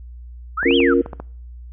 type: exponential two-way sweep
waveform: sine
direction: up then down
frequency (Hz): 1215 to 3370 to 1215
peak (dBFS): -19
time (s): 0.57-0.94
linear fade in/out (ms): 10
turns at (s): 0.76
type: clicks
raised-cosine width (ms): 1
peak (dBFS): -16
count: 6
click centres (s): 0.63 / 0.709 / 0.803 / 1.061 / 1.132 / 1.2
type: chord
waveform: sine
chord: Bb minor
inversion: first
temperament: equal with one note detuned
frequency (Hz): 273.5 / 349.2 / 466.2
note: Db4 / F4 / Bb4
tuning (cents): -23 / 0 / 0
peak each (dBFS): -17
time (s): 0.65-1.02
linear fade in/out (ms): 10
effects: noise-tail reverb RT60 0.6 s tail -26 dB re dry + added 60 Hz sine -34 dBFS peak until 1.72 s